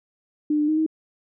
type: tone with pitch steps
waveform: sine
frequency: 300.1 / 298.4 / 310.7 / 316 Hz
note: D4 / D4 / D#4 / D#4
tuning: +38 / +28 / -2 / +27 cents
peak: -18 dBFS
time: 0.5-0.864 s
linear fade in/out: 5 ms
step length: 91 ms
effects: none